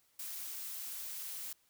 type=noise; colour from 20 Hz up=blue; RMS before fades=-43 dBFS; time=0.19-1.53 s; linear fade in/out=5 ms; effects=white hiss -72 dBFS RMS until 1.69 s